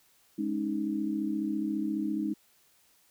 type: chord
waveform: sine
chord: Ab suspended fourth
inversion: none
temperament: just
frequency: 207.7 / 276.9 / 311.5 Hz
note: Ab3 / Db4 / Eb4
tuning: 0 / -2 / +2 cents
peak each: -33 / -35 / -31 dBFS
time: 0.38-2.34 s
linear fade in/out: 10 ms
effects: white hiss -65 dBFS RMS until 3.1 s